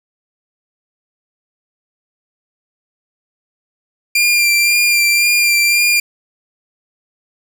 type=tone with vibrato; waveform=sawtooth; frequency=2385 Hz; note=D7; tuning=26 cents sharp; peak=-7 dBFS; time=4.15-6 s; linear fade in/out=5 ms; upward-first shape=sine; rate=1.9 Hz; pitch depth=21 cents each way; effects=none